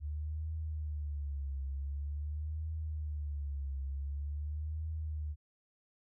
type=tone with vibrato; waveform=sine; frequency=73.3 Hz; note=D2; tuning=3 cents flat; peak=-35 dBFS; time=0-5.36 s; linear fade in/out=50 ms; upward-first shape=triangle; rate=0.46 Hz; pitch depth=140 cents each way; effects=none